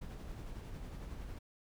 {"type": "noise with tremolo", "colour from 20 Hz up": "brown", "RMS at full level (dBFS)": -44, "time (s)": [0.01, 1.39], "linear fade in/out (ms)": 10, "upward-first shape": "sine", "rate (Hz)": 11, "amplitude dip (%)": 30, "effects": []}